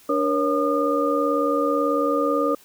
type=tone cluster; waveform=sine; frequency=290.9 / 475.8 / 554 / 1216 Hz; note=D4 / A#4 / C#5 / D#6; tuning=-16 / +35 / -1 / -40 cents; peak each=-24 dBFS; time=0.09-2.55 s; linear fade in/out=5 ms; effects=white hiss -52 dBFS RMS until 2.64 s